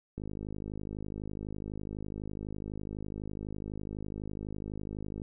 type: click train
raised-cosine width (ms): 3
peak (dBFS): -26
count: 263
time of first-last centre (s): 0.18-5.218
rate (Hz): 52
effects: none